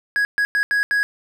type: tone bursts at uneven times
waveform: triangle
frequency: 1661.2 Hz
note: G#6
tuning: in tune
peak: -14 dBFS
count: 5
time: 0.16-0.25 / 0.38-0.45 / 0.55-0.63 / 0.71-0.83 / 0.91-1.03 s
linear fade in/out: 0 ms
effects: none